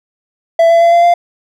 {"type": "tone with pitch steps", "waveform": "triangle", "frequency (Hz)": [666, 673, 680, 687.1, 694.3], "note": ["E5", "E5", "F5", "F5", "F5"], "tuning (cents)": [18, 36, -46, -28, -10], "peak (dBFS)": -3, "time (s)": [0.59, 1.14], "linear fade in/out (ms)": 5, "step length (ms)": 110, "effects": []}